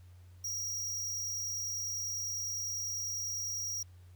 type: tone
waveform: square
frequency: 5690 Hz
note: F8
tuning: 31 cents sharp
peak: -35 dBFS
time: 0.44-3.83 s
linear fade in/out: 5 ms
effects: added 90 Hz sine -52 dBFS peak until 4.15 s + pink hiss -69 dBFS RMS until 4.15 s